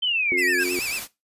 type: exponential sweep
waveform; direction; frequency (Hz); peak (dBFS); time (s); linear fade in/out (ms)
sine; down; 3136 to 1568; -20; 0.02-0.64; 10
type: harmonic tone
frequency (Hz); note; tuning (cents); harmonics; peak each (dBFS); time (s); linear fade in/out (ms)
89.6; F2; +45; 3 / 4 / 5; -32 / -25 / -37; 0.32-0.79; 0
type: tone with vibrato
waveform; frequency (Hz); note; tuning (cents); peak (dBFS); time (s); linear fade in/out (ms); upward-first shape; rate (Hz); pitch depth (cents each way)
sawtooth; 2468; D#7; -15; -23; 0.37-1; 20; sine; 9.1; 140
type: noise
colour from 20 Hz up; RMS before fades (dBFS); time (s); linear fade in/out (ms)
white; -33; 0.58-1.08; 50
effects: noise-tail reverb RT60 0.2 s tail -17 dB re dry + resampled to 32000 Hz